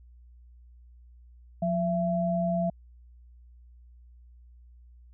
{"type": "tone pair together", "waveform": "sine", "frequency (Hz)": [177.8, 671.3], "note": ["F3", "E5"], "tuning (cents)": [31, 31], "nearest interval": "octave + major seventh", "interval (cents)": 2300, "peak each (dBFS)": -27, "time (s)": [1.62, 2.7], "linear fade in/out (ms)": 5, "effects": ["added 60 Hz sine -50 dBFS peak until 5.13 s"]}